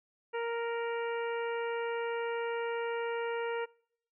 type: harmonic tone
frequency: 466.2 Hz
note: A#4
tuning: in tune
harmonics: 1 / 2 / 3 / 4 / 5 / 6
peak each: -33 / -39 / -43 / -45 / -47 / -49 dBFS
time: 0.33-3.66 s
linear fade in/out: 20 ms
effects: noise-tail reverb RT60 0.7 s tail -26 dB re dry